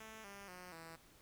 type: tone with pitch steps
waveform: 5% pulse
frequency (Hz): 220 / 199.42 / 180.77 / 163.86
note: A3 / G3 / F#3 / E3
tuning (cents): 0 / +30 / -40 / -10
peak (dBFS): -40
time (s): 0-0.96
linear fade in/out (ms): 5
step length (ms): 240
effects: pink hiss -65 dBFS RMS until 1.21 s